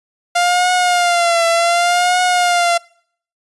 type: tone with vibrato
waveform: sawtooth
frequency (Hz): 698.5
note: F5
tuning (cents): 0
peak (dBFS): -8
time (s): 0.35-2.78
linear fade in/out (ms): 10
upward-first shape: triangle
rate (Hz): 0.67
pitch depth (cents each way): 73
effects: noise-tail reverb RT60 0.6 s tail -25 dB re dry + resampled to 24000 Hz